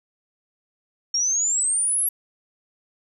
sine exponential sweep, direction up, 5500 to 11440 Hz, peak -19 dBFS, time 1.14-2.09 s, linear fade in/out 5 ms, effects none

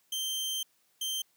sawtooth tone pair in turn, 3136 / 3136 Hz, G7 / G7, 0 / 0 cents, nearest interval unison, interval 0 cents, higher neither, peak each -28 dBFS, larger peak neither, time 0.12-0.63 / 1.01-1.22 s, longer first, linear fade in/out 5 ms, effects white hiss -70 dBFS RMS until 1.36 s + high-pass 100 Hz 12 dB/octave

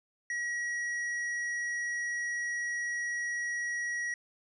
triangle tone with hard clipping, 1912 Hz, A#6, 43 cents sharp, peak -33 dBFS, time 0.3-4.14 s, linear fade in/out 2 ms, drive 11 dB, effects low-pass 9000 Hz 12 dB/octave

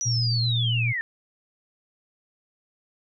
sine linear sweep, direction down, 5920 to 1760 Hz, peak -25 dBFS, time 0.01-1.01 s, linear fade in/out 0 ms
sine tone with vibrato, 117.9 Hz, A#2, 20 cents sharp, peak -22 dBFS, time 0.05-0.93 s, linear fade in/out 20 ms, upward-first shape square, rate 7.5 Hz, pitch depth 16 cents each way
effects none

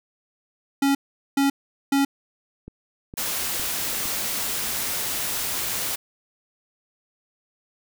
square tone bursts, 277.2 Hz, C#4, in tune, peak -18 dBFS, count 3, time 0.82-2.05 s, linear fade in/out 5 ms, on 130 ms, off 420 ms
click train, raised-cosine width 3 ms, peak -25 dBFS, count 4, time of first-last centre 2.68-4.056 s, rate 2.18 Hz
white noise, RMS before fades -27 dBFS, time 3.17-5.96 s, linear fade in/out 10 ms
effects none

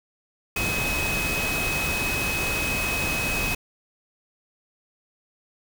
sine tone in noise, 2542 Hz, D#7, 36 cents sharp, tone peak -26 dBFS, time 0.56-3.55 s, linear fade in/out 5 ms, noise pink, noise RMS -28 dBFS, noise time 0.56-3.55 s, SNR -1 dB, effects none

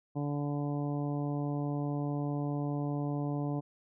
harmonic tone, 144.8 Hz, D3, 24 cents flat, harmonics 1 / 2 / 3 / 4 / 5 / 6 / 7, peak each -33 / -35 / -43 / -44 / -44 / -49 / -50 dBFS, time 0.15-3.61 s, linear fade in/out 20 ms, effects none

